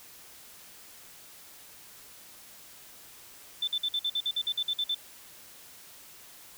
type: tone bursts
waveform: sine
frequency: 3535 Hz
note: A7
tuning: 7 cents sharp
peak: -26 dBFS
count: 13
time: 3.62-4.947 s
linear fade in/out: 5 ms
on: 55 ms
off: 51 ms
effects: white hiss -51 dBFS RMS until 6.57 s